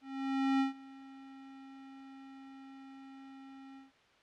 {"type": "tone with ADSR envelope", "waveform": "square", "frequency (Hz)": 269.6, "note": "C#4", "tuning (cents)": -48, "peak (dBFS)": -27, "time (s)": [0.01, 3.92], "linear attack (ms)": 590, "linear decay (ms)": 130, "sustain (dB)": -23, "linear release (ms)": 150, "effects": ["white hiss -65 dBFS RMS until 4.22 s", "low-pass 3000 Hz 12 dB/octave"]}